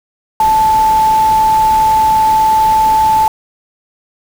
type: tone in noise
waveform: sine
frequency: 875 Hz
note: A5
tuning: 10 cents flat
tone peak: -7 dBFS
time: 0.4-3.28 s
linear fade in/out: 2 ms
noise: pink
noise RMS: -25 dBFS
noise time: 0.4-3.28 s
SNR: +15 dB
effects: none